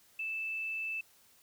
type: tone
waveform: sine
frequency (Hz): 2637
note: E7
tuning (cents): 0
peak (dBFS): -34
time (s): 0.19-1.01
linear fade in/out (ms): 5
effects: white hiss -64 dBFS RMS until 1.42 s